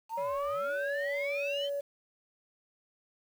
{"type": "exponential sweep", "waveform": "sine", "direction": "up", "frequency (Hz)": [880, 3156], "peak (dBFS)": -32, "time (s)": [0.09, 1.7], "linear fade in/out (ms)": 50}
{"type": "tone", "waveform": "sine", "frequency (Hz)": 567, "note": "C#5", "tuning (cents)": 39, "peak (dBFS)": -30, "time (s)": [0.17, 1.81], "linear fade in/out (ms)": 10}
{"effects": ["tanh soft clip ceiling -27 dBFS", "9-bit"]}